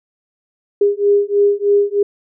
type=beating tone pair; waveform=sine; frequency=404.8 / 408 Hz; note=G#4 / G#4; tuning=-44 / -31 cents; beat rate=3.2 Hz; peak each=-14 dBFS; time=0.81-2.03 s; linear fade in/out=5 ms; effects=none